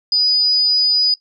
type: tone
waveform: sine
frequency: 4952 Hz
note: D#8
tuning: 9 cents flat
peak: -12 dBFS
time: 0.12-1.14 s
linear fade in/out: 2 ms
effects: noise-tail reverb RT60 0.1 s tail -17 dB re dry